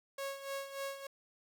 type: tone with tremolo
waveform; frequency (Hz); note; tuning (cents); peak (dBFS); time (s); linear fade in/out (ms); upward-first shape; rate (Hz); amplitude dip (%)
sawtooth; 550; C#5; -14; -33; 0.18-1.07; 5; sine; 3.4; 70
effects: 10-bit